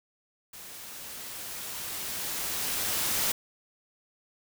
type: noise with level ramp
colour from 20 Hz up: white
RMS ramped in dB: -45 to -27 dBFS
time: 0.53-3.32 s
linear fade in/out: 5 ms
effects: none